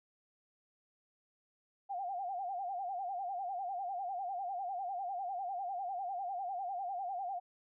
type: tone with vibrato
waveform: sine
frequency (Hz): 747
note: F#5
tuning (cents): +16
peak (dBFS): -36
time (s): 1.89-7.4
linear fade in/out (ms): 20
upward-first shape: sine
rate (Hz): 10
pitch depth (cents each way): 130
effects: none